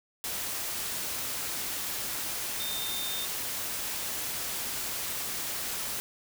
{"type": "tone in noise", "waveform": "sine", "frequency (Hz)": 3632, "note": "A#7", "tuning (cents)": -46, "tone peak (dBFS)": -35, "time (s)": [2.6, 3.25], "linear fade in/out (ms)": 0, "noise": "white", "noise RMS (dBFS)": -34, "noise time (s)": [0.24, 6], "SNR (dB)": -4, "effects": []}